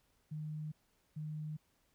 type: tone bursts at uneven times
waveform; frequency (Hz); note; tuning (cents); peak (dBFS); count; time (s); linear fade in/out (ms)
sine; 153.3; D#3; -25; -39; 2; 0.31-0.72 / 1.16-1.57; 10
effects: pink hiss -75 dBFS RMS until 1.94 s